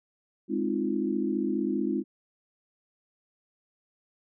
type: chord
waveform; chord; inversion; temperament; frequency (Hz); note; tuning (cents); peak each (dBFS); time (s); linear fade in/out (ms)
sine; F minor seventh; first; equal with one note detuned; 207.7 / 261.6 / 311.1 / 346.2; Ab3 / C4 / Eb4 / F4; 0 / 0 / 0 / -15; -31; 0.48-2.04; 50
effects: none